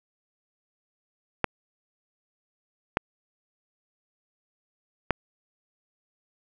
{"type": "clicks", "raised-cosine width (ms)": 0.5, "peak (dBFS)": -6, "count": 3, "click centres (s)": [1.443, 2.971, 5.107], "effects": []}